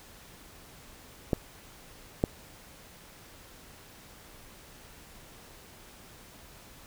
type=clicks; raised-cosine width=2 ms; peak=-11 / -10 dBFS; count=2; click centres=1.332 / 2.239 s; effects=pink hiss -52 dBFS RMS until 6.86 s